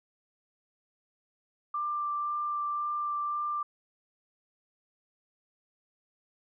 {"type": "tone with vibrato", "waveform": "sine", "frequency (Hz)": 1183, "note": "D6", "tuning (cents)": 12, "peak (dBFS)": -29, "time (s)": [1.74, 3.63], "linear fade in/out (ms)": 5, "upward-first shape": "sine", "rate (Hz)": 1.9, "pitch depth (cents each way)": 9, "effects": []}